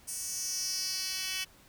10% pulse tone with high-pass filter sweep, 375.7 Hz, F#4, 26 cents sharp, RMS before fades -35 dBFS, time 0.07-1.45 s, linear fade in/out 20 ms, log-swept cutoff 8000 to 3200 Hz, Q 3.3, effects pink hiss -59 dBFS RMS until 1.68 s

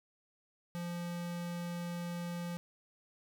square tone, 173.3 Hz, F3, 13 cents flat, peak -38 dBFS, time 0.75-2.57 s, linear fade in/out 0 ms, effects none

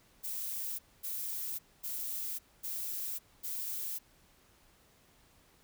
violet noise bursts, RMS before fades -38 dBFS, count 5, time 0.23-3.99 s, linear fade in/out 20 ms, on 560 ms, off 240 ms, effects pink hiss -65 dBFS RMS until 5.63 s

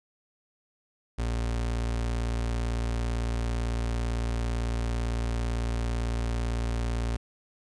35% pulse tone, 57.9 Hz, A#1, 11 cents flat, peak -25 dBFS, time 1.18-7.17 s, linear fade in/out 10 ms, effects resampled to 22050 Hz + 11-bit

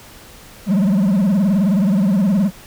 triangle tone with vibrato, 195.1 Hz, G3, 8 cents flat, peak -10 dBFS, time 0.66-2.51 s, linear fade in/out 50 ms, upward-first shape sine, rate 19 Hz, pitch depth 180 cents each way, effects pink hiss -41 dBFS RMS until 2.66 s

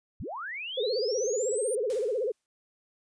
sine linear sweep, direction up, 38.51 to 9160 Hz, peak -34 dBFS, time 0.2-1.75 s, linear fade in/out 0 ms
sine tone with vibrato, 464.2 Hz, A#4, 7 cents flat, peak -26 dBFS, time 0.77-2.32 s, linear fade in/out 10 ms, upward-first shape sine, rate 16 Hz, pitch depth 230 cents each way
white noise with exponential decay, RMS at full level -43 dBFS, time 1.9-2.46 s, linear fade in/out 0 ms, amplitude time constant 120 ms
effects resampled to 22050 Hz

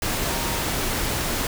sine tone in noise, 932.3 Hz, A#5, in tune, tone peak -34 dBFS, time 0.28-0.62 s, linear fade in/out 2 ms, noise pink, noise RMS -25 dBFS, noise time 0.02-1.47 s, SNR -12 dB, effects none

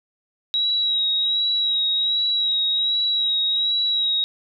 sine tone with vibrato, 3845 Hz, B7, 47 cents flat, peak -18 dBFS, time 0.54-4.24 s, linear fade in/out 0 ms, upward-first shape sine, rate 1.3 Hz, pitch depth 29 cents each way, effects none

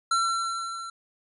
square tone with level ramp, 1353 Hz, E6, 45 cents sharp, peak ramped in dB -21 to -36 dBFS, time 0.11-0.9 s, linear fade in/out 5 ms, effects resampled to 24000 Hz

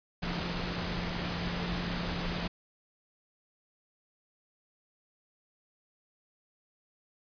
sine tone in noise, 174.61 Hz, F3, in tune, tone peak -36 dBFS, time 0.22-2.48 s, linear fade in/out 10 ms, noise pink, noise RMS -35 dBFS, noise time 0.22-2.48 s, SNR -4 dB, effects resampled to 11025 Hz

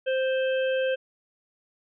harmonic tone, 523.3 Hz, C5, in tune, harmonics 1 / 3 / 5 / 6, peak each -23 / -33 / -37 / -39 dBFS, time 0.06-0.96 s, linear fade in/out 20 ms, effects none

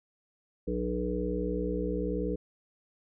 harmonic tone, 60.6 Hz, B1, 32 cents flat, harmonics 1 / 3 / 5 / 7 / 8, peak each -35 / -35 / -35 / -35 / -35 dBFS, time 0.67-2.36 s, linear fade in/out 10 ms, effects none

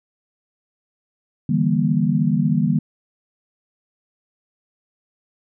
sine chord, E half-diminished seventh, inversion third, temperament just, 148.33 / 164.81 / 197.78 / 237.3 Hz, D3 / E3 / G3 / Bb3, +18 / 0 / +16 / +31 cents, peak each -21 dBFS, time 1.49-2.79 s, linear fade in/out 5 ms, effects none

